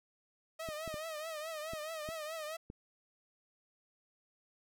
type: tone with vibrato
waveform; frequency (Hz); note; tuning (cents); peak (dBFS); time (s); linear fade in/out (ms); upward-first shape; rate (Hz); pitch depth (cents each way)
sawtooth; 628; D#5; +16; -36; 0.59-2.57; 10; triangle; 4.7; 100
type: clicks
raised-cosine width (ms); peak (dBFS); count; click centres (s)
3; -32; 6; 0.688 / 0.877 / 0.942 / 1.735 / 2.089 / 2.701
effects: none